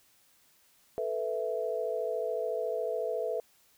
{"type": "chord", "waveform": "sine", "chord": "A suspended second", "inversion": "none", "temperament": "equal", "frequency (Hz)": [440, 493.9, 659.3], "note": ["A4", "B4", "E5"], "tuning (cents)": [0, 0, 0], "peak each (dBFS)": -34, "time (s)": [0.98, 3.4], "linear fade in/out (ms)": 0, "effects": ["white hiss -65 dBFS RMS until 3.77 s"]}